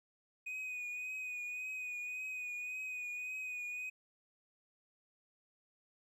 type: tone with vibrato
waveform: triangle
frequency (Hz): 2489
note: D#7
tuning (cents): 0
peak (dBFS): -38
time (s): 0.46-3.9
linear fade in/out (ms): 10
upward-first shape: triangle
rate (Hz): 1.8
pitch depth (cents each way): 35
effects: 13-bit